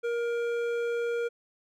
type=tone with hard clipping; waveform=triangle; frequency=471 Hz; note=A#4; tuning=18 cents sharp; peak=-29 dBFS; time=0.03-1.29 s; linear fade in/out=20 ms; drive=14 dB; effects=none